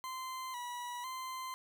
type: tone with vibrato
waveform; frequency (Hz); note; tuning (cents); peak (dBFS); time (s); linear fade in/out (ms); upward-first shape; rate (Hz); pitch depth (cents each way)
40% pulse; 1004; B5; +28; -39; 0.04-1.54; 0; square; 1; 55
effects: none